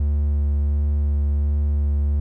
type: tone with vibrato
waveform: triangle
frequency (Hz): 72.6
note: D2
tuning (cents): -19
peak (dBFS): -15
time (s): 0-2.2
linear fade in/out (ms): 5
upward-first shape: sine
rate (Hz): 1.4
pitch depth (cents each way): 12
effects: none